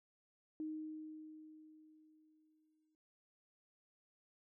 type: tone with exponential decay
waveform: sine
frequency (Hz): 311.1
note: D#4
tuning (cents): 0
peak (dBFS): -39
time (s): 0.6-2.95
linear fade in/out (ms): 1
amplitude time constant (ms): 510
effects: none